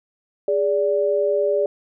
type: tone pair together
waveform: sine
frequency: 411.5 / 581 Hz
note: G#4 / D5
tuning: -16 / -19 cents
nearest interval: tritone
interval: 597 cents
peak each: -20 / -19 dBFS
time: 0.48-1.66 s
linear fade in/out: 2 ms
effects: none